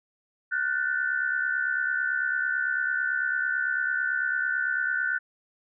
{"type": "tone cluster", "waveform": "sine", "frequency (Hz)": [1440, 1509, 1764], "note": ["F#6", "F#6", "A6"], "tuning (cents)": [-47, 34, 4], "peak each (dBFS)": [-30, -26, -33], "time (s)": [0.51, 5.19], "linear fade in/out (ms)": 20, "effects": []}